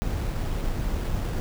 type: noise with sample-and-hold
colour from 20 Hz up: brown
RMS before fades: -27 dBFS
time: 0.02-1.4 s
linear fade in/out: 0 ms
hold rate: 6300 Hz
effects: none